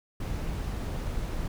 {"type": "noise", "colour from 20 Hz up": "brown", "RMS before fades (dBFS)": -32, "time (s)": [0.2, 1.48], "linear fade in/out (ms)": 5, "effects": []}